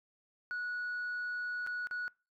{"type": "tone with dropouts", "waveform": "sine", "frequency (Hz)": 1465, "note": "F#6", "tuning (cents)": -18, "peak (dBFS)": -33, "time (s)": [0.51, 2.08], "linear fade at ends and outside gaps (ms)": 0, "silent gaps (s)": [[1.665, 1.672], [1.871, 1.911]], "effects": ["noise-tail reverb RT60 0.3 s tail -25 dB re dry", "tanh soft clip ceiling -33 dBFS"]}